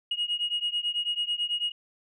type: beating tone pair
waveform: sine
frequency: 2878 / 2887.1 Hz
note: F#7 / F#7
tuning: -49 / -43 cents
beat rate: 9.1 Hz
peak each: -28 / -29 dBFS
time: 0.11-1.72 s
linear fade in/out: 5 ms
effects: tanh soft clip ceiling -21 dBFS